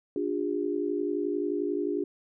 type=tone cluster; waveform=sine; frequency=294.7 / 354.3 / 405.7 Hz; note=D4 / F4 / G#4; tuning=+6 / +25 / -41 cents; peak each=-31 dBFS; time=0.16-2.04 s; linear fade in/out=2 ms; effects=none